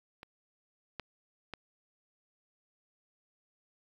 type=clicks; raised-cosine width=0.3 ms; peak=-30 / -22 / -24 dBFS; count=3; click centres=0.231 / 0.997 / 1.537 s; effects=10-bit